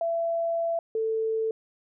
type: tone pair in turn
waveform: sine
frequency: 670 / 443.8 Hz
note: E5 / A4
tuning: +28 / +15 cents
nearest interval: perfect fifth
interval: 713 cents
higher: first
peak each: -24 / -24 dBFS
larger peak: neither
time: 0.01-0.79 / 0.95-1.51 s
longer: first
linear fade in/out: 2 ms
effects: none